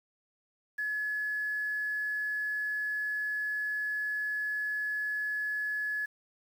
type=tone with quantisation; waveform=sine; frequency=1702 Hz; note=G#6; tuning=42 cents sharp; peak=-30 dBFS; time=0.78-6.06 s; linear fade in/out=10 ms; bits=9; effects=none